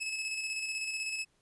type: tone with tremolo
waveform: sawtooth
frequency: 2592 Hz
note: E7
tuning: 30 cents flat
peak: -29 dBFS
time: 0-1.25 s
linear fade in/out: 20 ms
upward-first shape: square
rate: 16 Hz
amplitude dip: 35%
effects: pink hiss -72 dBFS RMS until 1.41 s + resampled to 24000 Hz